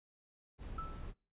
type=noise; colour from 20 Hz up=brown; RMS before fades=-45 dBFS; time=0.58-1.14 s; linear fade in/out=50 ms
type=tone with exponential decay; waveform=sine; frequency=1318.5 Hz; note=E6; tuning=in tune; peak=-38 dBFS; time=0.78-1.11 s; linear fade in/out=5 ms; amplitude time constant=71 ms
effects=noise-tail reverb RT60 0.4 s tail -25 dB re dry + resampled to 8000 Hz